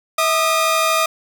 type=tone pair together; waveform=sawtooth; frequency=647 / 1221.4 Hz; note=E5 / D#6; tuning=-32 / -32 cents; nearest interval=major seventh; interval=1100 cents; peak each=-15 / -13 dBFS; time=0.18-1.06 s; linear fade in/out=5 ms; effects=none